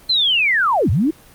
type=linear two-way sweep; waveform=sine; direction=down then up; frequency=4186 to 75.4 to 338.6 Hz; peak=-13 dBFS; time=0.09-1.11 s; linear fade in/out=10 ms; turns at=0.9 s; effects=pink hiss -46 dBFS RMS until 1.34 s + Opus 32 kbps